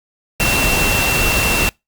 sine tone in noise, 2709 Hz, E7, 47 cents sharp, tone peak -18 dBFS, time 0.4-1.69 s, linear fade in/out 0 ms, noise pink, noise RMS -17 dBFS, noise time 0.4-1.69 s, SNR -4 dB, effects noise-tail reverb RT60 0.2 s tail -26 dB re dry + Opus 48 kbps

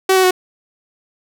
sawtooth tone with pitch steps, 379.8 / 374.7 / 367.9 Hz, F#4 / F#4 / F#4, +45 / +22 / -10 cents, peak -6 dBFS, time 0.09-0.309 s, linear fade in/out 5 ms, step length 73 ms, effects none

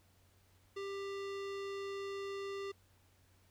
square tone with low-pass filter, 395.4 Hz, G4, 15 cents sharp, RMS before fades -42 dBFS, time 0.76-2.72 s, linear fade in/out 10 ms, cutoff 4600 Hz, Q 1, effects added 92 Hz sine -68 dBFS peak until 3.5 s + pink hiss -71 dBFS RMS until 3.5 s

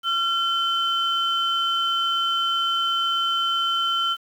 sine tone pair together, 1368 / 3071 Hz, F6 / G7, -36 / -36 cents, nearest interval octave + major second, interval 1400 cents, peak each -22 dBFS, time 0.03-4.17 s, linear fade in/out 50 ms, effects tanh soft clip ceiling -13 dBFS + 8-bit

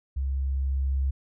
sine tone with level ramp, 67.4 Hz, C#2, 48 cents flat, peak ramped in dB -25 to -22 dBFS, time 0.16-1.11 s, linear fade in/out 10 ms, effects none

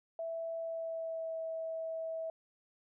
sine tone with pitch glide, 659.3 to 649.5 Hz, E5 to E5, 0 to -26 cents, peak -36 dBFS, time 0.19-2.3 s, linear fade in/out 2 ms, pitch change -26 cents, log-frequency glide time 0.58-1.37 s, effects none

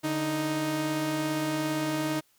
sawtooth tone pair together, 147 / 311.5 Hz, D3 / D#4, +2 / +2 cents, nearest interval octave + minor second, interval 1300 cents, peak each -30 / -24 dBFS, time 0.03-2.21 s, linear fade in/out 20 ms, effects white hiss -66 dBFS RMS until 2.38 s

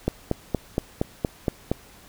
click train, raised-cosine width 2 ms, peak -8 dBFS, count 8, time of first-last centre 0.08-1.716 s, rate 4.28 Hz, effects pink hiss -50 dBFS RMS until 2.08 s

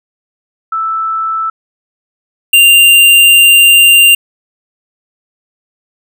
sine / square tone pair in turn, 1318.5 / 2786 Hz, E6 / F7, 0 / -5 cents, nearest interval octave + minor second, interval 1295 cents, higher second, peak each -12 / -3 dBFS, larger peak second, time 0.72-1.5 / 2.53-4.15 s, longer second, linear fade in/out 5 ms, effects none

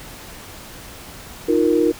sine chord, Eb suspended second, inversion none, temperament just, 311.1 / 350 / 466.7 Hz, Eb4 / F4 / Bb4, 0 / +4 / +2 cents, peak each -18 dBFS, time 1.48-1.92 s, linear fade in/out 10 ms, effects pink hiss -38 dBFS RMS until 1.99 s

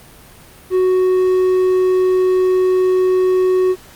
triangle tone with hard clipping, 370.3 Hz, F#4, 1 cent sharp, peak -12 dBFS, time 0.7-3.76 s, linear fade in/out 50 ms, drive 6 dB, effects pink hiss -42 dBFS RMS until 3.95 s + Opus 32 kbps

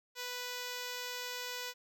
5% pulse tone, 493.9 Hz, B4, in tune, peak -27 dBFS, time 0.15-1.74 s, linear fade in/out 50 ms, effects none

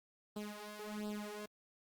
sawtooth tone with flanger, 209.8 Hz, G#3, 18 cents sharp, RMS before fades -44 dBFS, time 0.36-1.46 s, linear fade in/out 5 ms, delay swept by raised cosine 0.23 to 2.93 ms, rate 1.4 Hz, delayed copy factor +0.9, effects Opus 24 kbps

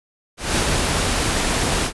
pink noise with ADSR envelope, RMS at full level -18 dBFS, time 0.37-1.93 s, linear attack 200 ms, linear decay 79 ms, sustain -2 dB, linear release 86 ms, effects resampled to 24000 Hz

